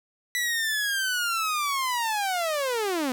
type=linear sweep; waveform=sawtooth; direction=down; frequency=1975.5 to 242.6 Hz; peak=-21 dBFS; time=0.35-3.12 s; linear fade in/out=0 ms; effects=none